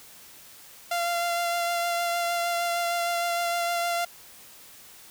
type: tone with vibrato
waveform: sawtooth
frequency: 690 Hz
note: F5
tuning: 21 cents flat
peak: -21 dBFS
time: 0.91-4.05 s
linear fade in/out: 5 ms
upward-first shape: sine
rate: 6.5 Hz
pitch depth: 13 cents each way
effects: white hiss -49 dBFS RMS until 5.1 s